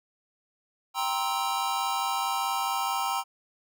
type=chord; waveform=square; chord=C dominant seventh; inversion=second; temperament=just; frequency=784.9 / 941.9 / 1046.5 / 1308.1 Hz; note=G5 / Bb5 / C6 / E6; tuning=+2 / +18 / 0 / -14 cents; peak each=-32 / -32 / -34 / -34 dBFS; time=0.94-3.24 s; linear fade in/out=50 ms; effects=none